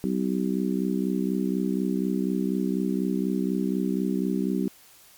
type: harmonic tone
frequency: 64.1 Hz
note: C2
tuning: 35 cents flat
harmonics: 3 / 4 / 5 / 6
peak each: -26 / -28 / -30 / -32 dBFS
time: 0.04-4.68 s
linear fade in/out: 0 ms
effects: white hiss -53 dBFS RMS until 5.17 s + MP3 96 kbps